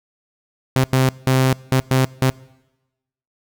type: tone bursts at uneven times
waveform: sawtooth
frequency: 130.81 Hz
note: C3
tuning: in tune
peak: -9 dBFS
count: 6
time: 0.76-0.84 / 0.93-1.09 / 1.27-1.53 / 1.72-1.8 / 1.91-2.05 / 2.22-2.3 s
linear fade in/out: 0 ms
effects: noise-tail reverb RT60 1.0 s tail -23 dB re dry